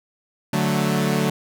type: chord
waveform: sawtooth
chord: D major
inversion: none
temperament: equal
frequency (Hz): 146.83 / 185 / 220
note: D3 / F#3 / A3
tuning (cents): 0 / 0 / 0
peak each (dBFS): -19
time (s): 0.53-1.3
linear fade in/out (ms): 5
effects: none